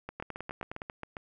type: two click trains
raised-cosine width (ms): 0.5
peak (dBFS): -22 / -23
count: 7 / 9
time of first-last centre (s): 0.2-0.819 / 0.09-1.168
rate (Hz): 9.7 / 7.42
effects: none